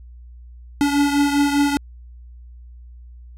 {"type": "beating tone pair", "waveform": "square", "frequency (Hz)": [285, 290], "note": ["C#4", "D4"], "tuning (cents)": [48, -22], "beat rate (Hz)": 5, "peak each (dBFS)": [-17, -23], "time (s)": [0.81, 1.77], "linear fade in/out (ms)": 0, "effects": ["added 60 Hz sine -38 dBFS peak until 3.37 s", "low-pass 12000 Hz 12 dB/octave"]}